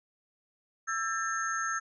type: tone cluster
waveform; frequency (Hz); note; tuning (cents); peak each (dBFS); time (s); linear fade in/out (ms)
sine; 1330 / 1609 / 1786 / 6430; E6 / G6 / A6 / G8; +15 / +45 / +25 / +43; -32 / -36 / -37 / -38; 0.87-1.8; 20
effects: none